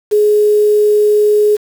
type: tone with quantisation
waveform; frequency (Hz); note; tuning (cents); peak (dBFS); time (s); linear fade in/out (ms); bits
sine; 419.8; G#4; +19; -7; 0.11-1.57; 20; 5
effects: none